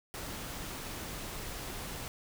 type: noise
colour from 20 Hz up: pink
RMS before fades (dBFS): -41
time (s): 0.14-2.08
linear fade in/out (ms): 0
effects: none